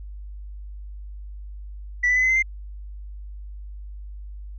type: tone with pitch steps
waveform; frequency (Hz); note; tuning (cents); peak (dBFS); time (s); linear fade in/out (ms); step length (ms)
sine; 1965 / 1990.1 / 2016 / 2041 / 2067 / 2094; B6 / B6 / B6 / C7 / C7 / C7; -9 / +13 / +35 / -44 / -22 / +1; -15; 2.03-2.426; 10; 66
effects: tanh soft clip ceiling -14 dBFS + added 50 Hz sine -34 dBFS peak until 4.58 s